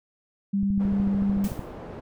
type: tone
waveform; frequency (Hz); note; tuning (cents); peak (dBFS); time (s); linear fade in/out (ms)
sine; 198.5; G3; +22; -21; 0.53-1.48; 10
type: click train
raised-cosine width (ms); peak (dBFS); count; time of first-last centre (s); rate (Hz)
5; -20; 14; 0.63-1.593; 13.5
type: low-pass noise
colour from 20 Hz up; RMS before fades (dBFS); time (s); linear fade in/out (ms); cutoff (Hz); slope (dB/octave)
white; -39; 0.79-2.01; 20; 540; 12
type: noise with exponential decay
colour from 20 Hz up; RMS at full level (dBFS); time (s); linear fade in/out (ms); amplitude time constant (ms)
white; -38; 1.44-1.77; 2; 70
effects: none